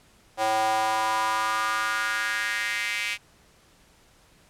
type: tone with high-pass filter sweep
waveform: square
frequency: 109.8 Hz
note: A2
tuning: 3 cents flat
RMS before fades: -26 dBFS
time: 0.37-3.18 s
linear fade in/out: 50 ms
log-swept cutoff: 670 to 2400 Hz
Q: 3.8
effects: pink hiss -58 dBFS RMS until 4.49 s + low-pass 11000 Hz 12 dB/octave